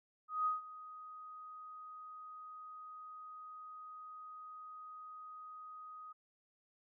sine tone with ADSR envelope, 1251 Hz, D#6, 9 cents sharp, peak -30 dBFS, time 0.28-6.13 s, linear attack 180 ms, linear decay 150 ms, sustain -18 dB, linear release 13 ms, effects none

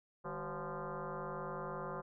sine tone with frequency modulation, 329.6 Hz, E4, in tune, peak -39 dBFS, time 0.24-2.02 s, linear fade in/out 20 ms, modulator 177 Hz, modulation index 5.6, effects none

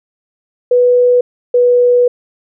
sine tone pair in turn, 492.3 / 489.6 Hz, B4 / B4, -6 / -15 cents, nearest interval unison, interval 9 cents, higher first, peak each -6 dBFS, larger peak neither, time 0.71-1.21 / 1.54-2.08 s, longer second, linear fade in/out 5 ms, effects none

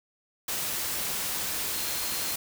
sine tone in noise, 4202 Hz, C8, 7 cents sharp, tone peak -40 dBFS, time 1.73-2.34 s, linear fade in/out 5 ms, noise white, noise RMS -31 dBFS, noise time 0.48-2.36 s, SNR -12 dB, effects none

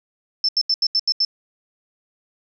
sine tone bursts, 5300 Hz, E8, 9 cents sharp, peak -15 dBFS, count 7, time 0.44-1.249 s, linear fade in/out 2 ms, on 47 ms, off 80 ms, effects none

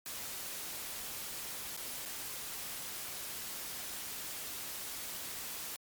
white noise with dropouts, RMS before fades -42 dBFS, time 0.06-5.76 s, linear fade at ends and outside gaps 0 ms, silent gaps 1.766-1.774 / 2.053-2.058 s, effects MP3 96 kbps

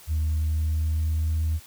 sine tone with pitch glide, 77.78 to 79.55 Hz, D#2 to D#2, 0 to +39 cents, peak -20 dBFS, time 0.07-1.6 s, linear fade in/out 50 ms, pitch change +39 cents, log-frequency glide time 0.29-1.38 s, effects tanh soft clip ceiling -19 dBFS + white hiss -49 dBFS RMS until 1.66 s

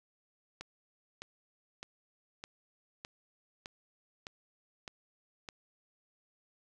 click train, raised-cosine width 0.2 ms, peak -25 dBFS, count 9, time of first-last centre 0.61-5.488 s, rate 1.64 Hz, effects none

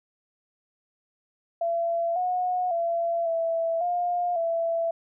sine tone with pitch steps, 676 / 727 / 677 / 662 / 707 / 667 Hz, E5 / F#5 / E5 / E5 / F5 / E5, +43 / -31 / +46 / +7 / +21 / +20 cents, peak -23 dBFS, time 1.61-4.91 s, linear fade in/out 5 ms, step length 550 ms, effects none

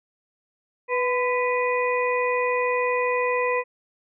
harmonic tone with a mistuned harmonic, 493.9 Hz, B4, in tune, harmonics 1 / 2 / 4 / 5, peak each -23 / -26 / -29 / -30 dBFS, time 0.88-3.64 s, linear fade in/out 50 ms, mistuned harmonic 2, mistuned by +35 cents, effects none

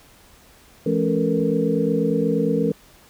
sine tone cluster, 167.9 / 213.3 / 275.6 / 447.5 / 476 Hz, E3 / G#3 / C#4 / A4 / A#4, +32 / +46 / -10 / +29 / +36 cents, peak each -24 dBFS, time 0.86-2.72 s, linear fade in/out 5 ms, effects pink hiss -51 dBFS RMS until 3.09 s

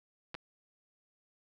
clicks, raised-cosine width 0.3 ms, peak -25 / -25 dBFS, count 2, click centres 0.344 / 0.35 s, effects none

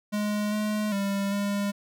square tone with pitch steps, 208.8 / 211.7 / 198.5 / 201.9 Hz, G#3 / G#3 / G3 / G#3, +10 / +33 / +22 / -49 cents, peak -26 dBFS, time 0.12-1.72 s, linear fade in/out 20 ms, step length 400 ms, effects none

